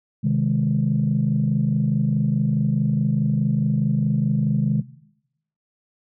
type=chord; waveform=sine; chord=Ab major; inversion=first; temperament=equal; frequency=130.81 / 155.56 / 207.7 Hz; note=C3 / Eb3 / Ab3; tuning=0 / 0 / 0 cents; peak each=-21 dBFS; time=0.23-4.82 s; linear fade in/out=20 ms; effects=noise-tail reverb RT60 0.8 s tail -18 dB re dry + tanh soft clip ceiling -10 dBFS